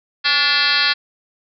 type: tone with frequency modulation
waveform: sine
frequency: 2960 Hz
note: F#7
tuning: in tune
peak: -13 dBFS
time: 0.24-0.94 s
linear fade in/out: 20 ms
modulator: 305 Hz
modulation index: 5.6
effects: none